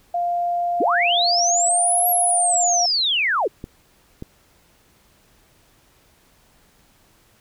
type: tone with pitch glide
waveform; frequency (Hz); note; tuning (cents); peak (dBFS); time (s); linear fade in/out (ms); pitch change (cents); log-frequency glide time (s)
sine; 698.5 to 707.4; F5 to F5; 0 to +22; -19; 0.14-2.86; 5; +22; 1.57-2.04
type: linear two-way sweep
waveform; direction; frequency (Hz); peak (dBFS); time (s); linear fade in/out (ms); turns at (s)
sine; up then down; 204.3 to 11560 to 312.8; -17; 0.8-3.48; 10; 2.09
type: clicks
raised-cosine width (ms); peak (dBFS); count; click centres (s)
3; -18; 2; 3.641 / 4.224
effects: pink hiss -57 dBFS RMS until 7.4 s